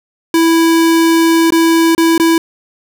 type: tone with dropouts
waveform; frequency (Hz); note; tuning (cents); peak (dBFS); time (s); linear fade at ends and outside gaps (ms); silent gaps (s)
square; 329.6; E4; 0; -8; 0.34-2.38; 2; 1.505-1.522 / 1.95-1.979 / 2.179-2.198
effects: none